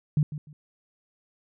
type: tone with echo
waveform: sine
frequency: 150 Hz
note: D3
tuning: 37 cents sharp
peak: -18 dBFS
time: 0.17-0.23 s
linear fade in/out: 2 ms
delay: 150 ms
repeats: 2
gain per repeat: -13 dB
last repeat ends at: 0.53 s
effects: none